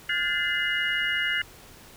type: tone cluster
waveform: sine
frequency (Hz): 1423 / 1589 / 1740 / 2062 / 2883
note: F6 / G6 / A6 / C7 / F#7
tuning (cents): +32 / +23 / -20 / -26 / -46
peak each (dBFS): -32 / -34 / -30 / -28 / -29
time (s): 0.09-1.42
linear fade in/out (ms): 5
effects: pink hiss -49 dBFS RMS until 1.96 s